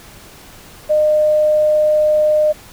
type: tone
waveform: sine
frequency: 609 Hz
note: D#5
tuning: 37 cents flat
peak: -10 dBFS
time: 0.89-2.53 s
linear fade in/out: 20 ms
effects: pink hiss -40 dBFS RMS until 2.72 s